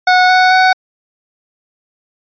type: tone with pitch steps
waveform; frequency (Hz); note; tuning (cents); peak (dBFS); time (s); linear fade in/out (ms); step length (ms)
25% pulse; 733 / 739.8 / 746.7; F#5 / F#5 / F#5; -16 / 0 / +16; -3; 0.07-0.73; 5; 220
effects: resampled to 11025 Hz